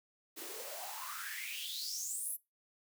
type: noise with high-pass filter sweep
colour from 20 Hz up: white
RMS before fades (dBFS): -42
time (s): 0.36-2.37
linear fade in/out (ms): 20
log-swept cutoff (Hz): 300 to 12000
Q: 7.8
effects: noise-tail reverb RT60 0.2 s tail -20 dB re dry